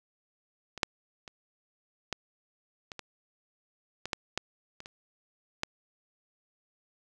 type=clicks; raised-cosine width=0.2 ms; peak=-23 / -7 / -26 / -14 / -23 / -22 / -18 / -12 / -12 / -26 / -26 / -12 dBFS; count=12; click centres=0.777 / 0.832 / 1.278 / 2.127 / 2.918 / 2.993 / 4.056 / 4.132 / 4.376 / 4.804 / 4.859 / 5.634 s; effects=none